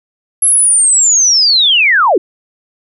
sine linear sweep, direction down, 11175 to 299.3 Hz, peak -6 dBFS, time 0.42-2.18 s, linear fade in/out 5 ms, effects none

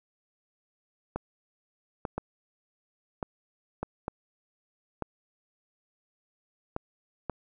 clicks, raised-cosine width 1 ms, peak -17 dBFS, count 9, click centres 1.16 / 2.052 / 2.18 / 3.228 / 3.83 / 4.081 / 5.023 / 6.764 / 7.297 s, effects none

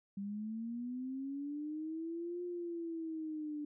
sine linear two-way sweep, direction up then down, 196 to 355.1 to 293.9 Hz, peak -38 dBFS, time 0.17-3.65 s, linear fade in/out 5 ms, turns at 2.43 s, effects none

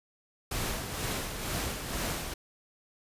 pink noise with tremolo, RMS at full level -32 dBFS, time 0.51-2.34 s, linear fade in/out 5 ms, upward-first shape sine, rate 2.1 Hz, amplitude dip 50%, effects resampled to 32000 Hz

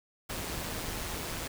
pink noise with amplitude modulation, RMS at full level -35 dBFS, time 0.29-1.48 s, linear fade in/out 10 ms, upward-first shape sine, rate 164 Hz, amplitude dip 40%, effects none

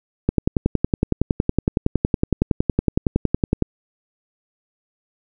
click train, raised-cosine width 3 ms, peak -3 dBFS, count 37, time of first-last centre 0.29-3.623 s, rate 10.8 Hz, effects none

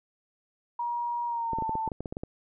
sine tone with pitch glide, 952 to 888.2 Hz, A#5 to A5, +36 to +16 cents, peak -28 dBFS, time 0.79-1.89 s, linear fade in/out 5 ms, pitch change -120 cents, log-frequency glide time 1.26-1.68 s
clicks, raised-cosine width 2 ms, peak -21 dBFS, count 12, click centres 1.533 / 1.586 / 1.623 / 1.694 / 1.754 / 1.877 / 1.918 / 2.006 / 2.058 / 2.125 / 2.169 / 2.235 s
effects none

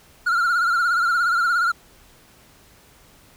triangle tone with vibrato, 1396.9 Hz, F6, in tune, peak -15 dBFS, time 0.26-1.72 s, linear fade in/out 10 ms, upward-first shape triangle, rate 17 Hz, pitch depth 90 cents each way, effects pink hiss -52 dBFS RMS until 3.36 s

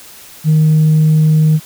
sine tone, 155.56 Hz, D#3, in tune, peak -5 dBFS, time 0.44-1.6 s, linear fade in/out 50 ms, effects tanh soft clip ceiling -4 dBFS + white hiss -37 dBFS RMS until 1.65 s

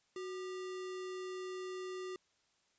sine tone with sample-and-hold, 370 Hz, F#4, in tune, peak -40 dBFS, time 0.16-2.16 s, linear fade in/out 2 ms, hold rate 1575 Hz, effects white hiss -75 dBFS RMS until 2.78 s + resampled to 16000 Hz

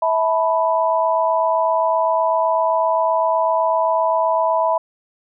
sine chord, E suspended fourth, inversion none, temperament equal with one note detuned, 651.3 / 880 / 987.8 Hz, E5 / A5 / B5, -21 / 0 / 0 cents, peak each -18 / -23 / -18 dBFS, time 0.02-4.78 s, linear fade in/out 5 ms, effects none

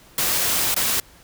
white noise with dropouts, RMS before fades -21 dBFS, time 0.18-1 s, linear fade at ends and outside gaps 2 ms, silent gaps 0.744-0.763 s, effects pink hiss -50 dBFS RMS until 1.23 s

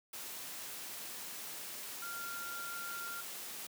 sine tone in noise, 1390 Hz, F6, 9 cents flat, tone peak -42 dBFS, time 2.02-3.21 s, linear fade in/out 5 ms, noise white, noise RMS -45 dBFS, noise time 0.13-3.67 s, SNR 0 dB, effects high-pass 150 Hz 12 dB/octave

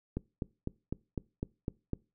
click train, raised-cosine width 3 ms, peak -20 dBFS, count 8, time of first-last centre 0.17-1.933 s, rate 3.97 Hz, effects noise-tail reverb RT60 0.3 s tail -23 dB re dry

